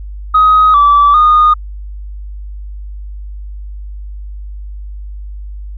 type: tone with pitch steps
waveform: sine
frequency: 1259 / 1157 / 1228 Hz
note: D#6 / D6 / D#6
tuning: +20 / -26 / -23 cents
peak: -3 dBFS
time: 0.34-1.54 s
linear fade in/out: 10 ms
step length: 400 ms
effects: tanh soft clip ceiling -1 dBFS + added 50 Hz sine -23 dBFS peak until 5.77 s